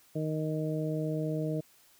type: harmonic tone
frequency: 155.56 Hz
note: D#3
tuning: in tune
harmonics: 1 / 2 / 3 / 4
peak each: -32 / -35 / -37 / -38 dBFS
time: 0.15-1.61 s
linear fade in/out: 10 ms
effects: white hiss -62 dBFS RMS until 1.99 s